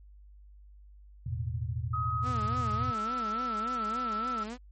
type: chord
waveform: sine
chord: E suspended fourth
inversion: none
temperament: equal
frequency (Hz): 82.41 / 110 / 123.47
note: E2 / A2 / B2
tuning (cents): 0 / 0 / 0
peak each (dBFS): -35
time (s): 1.26-2.91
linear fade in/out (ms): 5
type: tone with pitch glide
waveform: sine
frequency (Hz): 1263 to 1325.8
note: D#6 to E6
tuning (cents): +26 to +10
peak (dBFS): -30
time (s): 1.93-4.44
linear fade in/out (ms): 10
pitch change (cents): +84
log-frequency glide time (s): 2.78-2.99
type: tone with vibrato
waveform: sawtooth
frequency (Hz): 230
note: A#3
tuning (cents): -23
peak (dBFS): -33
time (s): 2.22-4.58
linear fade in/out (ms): 50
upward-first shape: sine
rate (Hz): 3.5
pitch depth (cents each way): 160
effects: added 50 Hz sine -50 dBFS peak until 4.71 s + MP3 32 kbps